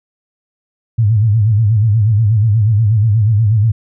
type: tone with vibrato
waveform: sine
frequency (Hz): 108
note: A2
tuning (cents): -32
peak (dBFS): -8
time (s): 0.98-3.72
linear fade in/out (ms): 10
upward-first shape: sine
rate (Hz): 8.3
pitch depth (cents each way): 130
effects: none